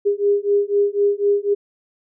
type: beating tone pair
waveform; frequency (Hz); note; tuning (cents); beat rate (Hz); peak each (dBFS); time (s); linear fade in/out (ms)
sine; 404.2 / 408.2; G#4 / G#4; -47 / -30; 4; -18; 0.05-1.55; 20
effects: none